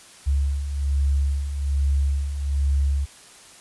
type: beating tone pair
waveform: sine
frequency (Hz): 69 / 70.2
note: C#2 / C#2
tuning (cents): -7 / +22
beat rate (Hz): 1.2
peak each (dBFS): -27 / -20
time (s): 0.26-3.06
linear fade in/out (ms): 20
effects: white hiss -47 dBFS RMS until 3.6 s + resampled to 24000 Hz